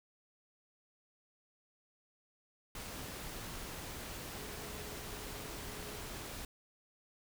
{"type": "tone in noise", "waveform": "sine", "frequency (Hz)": 420.1, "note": "G#4", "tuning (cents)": 20, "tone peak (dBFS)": -53, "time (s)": [4.38, 6.06], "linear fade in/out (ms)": 2, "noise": "pink", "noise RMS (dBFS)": -45, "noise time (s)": [2.75, 6.45], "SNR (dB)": -11, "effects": []}